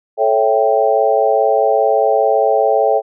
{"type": "chord", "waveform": "sine", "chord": "A dominant seventh", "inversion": "none", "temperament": "equal with one note detuned", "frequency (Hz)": [436.7, 554.4, 659.3, 784], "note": ["A4", "C#5", "E5", "G5"], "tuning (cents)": [-13, 0, 0, 0], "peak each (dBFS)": -16, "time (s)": [0.17, 3.02], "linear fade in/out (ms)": 50, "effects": []}